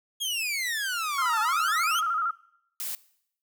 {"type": "exponential two-way sweep", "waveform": "sawtooth", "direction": "down then up", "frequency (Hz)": [3334, 846, 3334], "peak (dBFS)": -24, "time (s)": [0.2, 2.01], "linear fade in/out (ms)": 20, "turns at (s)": 1.41}
{"type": "tone with vibrato", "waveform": "sine", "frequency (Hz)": 1318.5, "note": "E6", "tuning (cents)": 0, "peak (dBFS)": -24, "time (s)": [1.18, 2.31], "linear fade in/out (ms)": 5, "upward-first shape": "square", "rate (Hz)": 13, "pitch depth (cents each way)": 75}
{"type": "noise", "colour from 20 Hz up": "blue", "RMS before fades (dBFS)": -33, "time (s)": [2.8, 2.95], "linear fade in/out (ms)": 0}
{"effects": ["noise-tail reverb RT60 0.7 s tail -20 dB re dry"]}